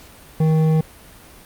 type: tone with hard clipping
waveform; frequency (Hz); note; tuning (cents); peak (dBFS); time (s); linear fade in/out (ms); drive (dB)
triangle; 158; D#3; +27; -15; 0.4-0.81; 5; 13
effects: pink hiss -44 dBFS RMS until 1.45 s + Opus 48 kbps